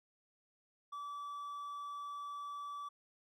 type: tone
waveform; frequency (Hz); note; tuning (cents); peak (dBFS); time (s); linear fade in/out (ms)
triangle; 1154; D6; -31; -40; 0.92-2.89; 10
effects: none